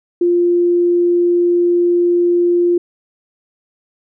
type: tone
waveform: sine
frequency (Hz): 349.2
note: F4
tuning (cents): 0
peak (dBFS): -10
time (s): 0.21-2.78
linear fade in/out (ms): 5
effects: none